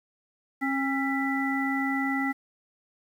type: harmonic tone with a mistuned harmonic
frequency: 270.6 Hz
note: C#4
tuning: 42 cents flat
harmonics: 1 / 3 / 5 / 7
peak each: -27 / -33 / -36 / -30 dBFS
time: 0.61-2.33 s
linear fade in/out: 20 ms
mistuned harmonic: 7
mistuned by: +73 cents
effects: 9-bit